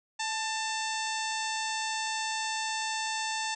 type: harmonic tone with a mistuned harmonic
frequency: 892 Hz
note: A5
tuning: 23 cents sharp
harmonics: 1 / 2 / 3 / 4 / 5 / 6 / 7 / 8 / 9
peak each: -34 / -37 / -39 / -40 / -41 / -42 / -42 / -43 / -44 dBFS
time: 0.19-3.55 s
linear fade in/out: 10 ms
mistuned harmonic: 1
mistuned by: -37 cents
effects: none